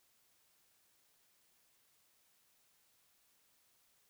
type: silence
effects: white hiss -73 dBFS RMS until 4.09 s